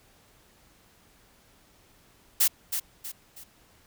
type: noise with echo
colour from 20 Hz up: blue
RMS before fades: -21 dBFS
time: 2.4-2.48 s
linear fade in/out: 10 ms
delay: 320 ms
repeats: 3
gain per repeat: -8 dB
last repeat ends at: 3.44 s
effects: pink hiss -60 dBFS RMS until 3.86 s